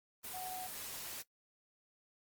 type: tone in noise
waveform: sine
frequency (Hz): 740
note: F#5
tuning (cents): 0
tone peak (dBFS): -42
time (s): 0.33-0.68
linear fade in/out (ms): 20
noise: white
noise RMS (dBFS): -45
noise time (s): 0.23-1.23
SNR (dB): 0
effects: noise-tail reverb RT60 0.1 s tail -19 dB re dry + Opus 24 kbps